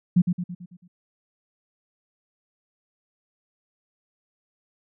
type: tone with echo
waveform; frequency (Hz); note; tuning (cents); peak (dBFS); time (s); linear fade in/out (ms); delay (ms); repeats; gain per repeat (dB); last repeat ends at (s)
sine; 177.6; F3; +29; -13; 0.16-0.22; 10; 110; 6; -6; 0.88
effects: none